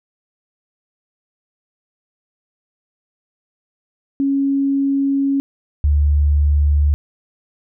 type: tone pair in turn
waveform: sine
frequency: 276 / 73.1 Hz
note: C#4 / D2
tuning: -7 / -7 cents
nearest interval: octave + major seventh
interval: 2300 cents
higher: first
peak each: -14 / -11 dBFS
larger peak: second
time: 4.2-5.4 / 5.84-6.94 s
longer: first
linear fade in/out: 0 ms
effects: none